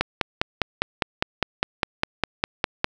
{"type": "click train", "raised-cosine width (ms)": 0.3, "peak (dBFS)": -3, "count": 15, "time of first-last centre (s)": [0.01, 2.844], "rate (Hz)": 4.94, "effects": []}